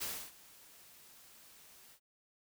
white noise with ADSR envelope, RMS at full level -38 dBFS, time 0-2 s, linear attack 20 ms, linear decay 290 ms, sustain -21 dB, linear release 76 ms, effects none

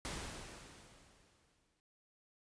pink noise with exponential decay, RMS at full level -41 dBFS, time 0.05-1.8 s, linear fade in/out 0 ms, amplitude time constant 380 ms, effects resampled to 22050 Hz

